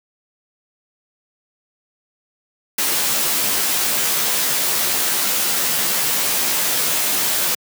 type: noise with comb filter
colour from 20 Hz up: white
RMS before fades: -19 dBFS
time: 2.78-7.55 s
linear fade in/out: 5 ms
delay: 14 ms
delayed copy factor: +0.8
effects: high-pass 150 Hz 12 dB/octave